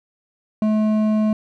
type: tone with hard clipping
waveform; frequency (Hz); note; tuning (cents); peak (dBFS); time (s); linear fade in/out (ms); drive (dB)
triangle; 215.1; A3; -39; -17; 0.62-1.33; 2; 12
effects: none